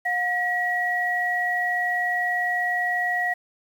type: tone pair together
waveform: sine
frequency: 718 / 1916.8 Hz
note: F5 / A#6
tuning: +48 / +48 cents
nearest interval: octave + perfect fourth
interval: 1700 cents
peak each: -26 / -23 dBFS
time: 0.05-3.34 s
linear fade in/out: 10 ms
effects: 8-bit